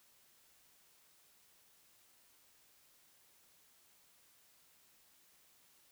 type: silence
effects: white hiss -68 dBFS RMS until 5.91 s